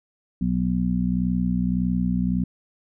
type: harmonic tone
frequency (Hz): 61.74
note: B1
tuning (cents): 0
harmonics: 1 / 2 / 3 / 4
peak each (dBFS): -29 / -31 / -22 / -26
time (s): 0.41-2.44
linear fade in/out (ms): 5
effects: none